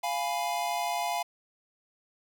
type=chord; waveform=square; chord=F diminished; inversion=none; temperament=equal; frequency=698.5 / 830.6 / 987.8 Hz; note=F5 / Ab5 / Cb6; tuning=0 / 0 / 0 cents; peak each=-32 / -34 / -36 dBFS; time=0.03-1.23 s; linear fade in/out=10 ms; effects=none